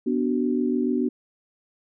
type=chord; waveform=sine; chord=B minor; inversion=none; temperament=equal with one note detuned; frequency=246.9 / 293.7 / 375.2 Hz; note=B3 / D4 / F#4; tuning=0 / 0 / +24 cents; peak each=-23 / -26 / -27 dBFS; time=0.06-1.09 s; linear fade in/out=10 ms; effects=none